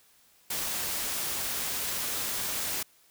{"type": "noise", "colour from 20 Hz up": "white", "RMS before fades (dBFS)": -32, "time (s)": [0.5, 2.83], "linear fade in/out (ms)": 5, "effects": ["white hiss -62 dBFS RMS until 3.1 s"]}